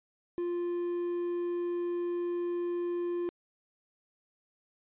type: tone with quantisation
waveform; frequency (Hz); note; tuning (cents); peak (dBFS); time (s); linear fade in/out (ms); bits
triangle; 349.2; F4; 0; -28; 0.38-3.29; 0; 9
effects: resampled to 8000 Hz